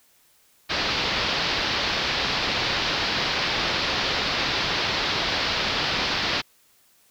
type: low-pass noise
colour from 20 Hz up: white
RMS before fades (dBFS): -25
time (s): 0.69-6.42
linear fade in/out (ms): 20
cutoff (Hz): 4900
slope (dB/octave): 48
effects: white hiss -60 dBFS RMS until 7.1 s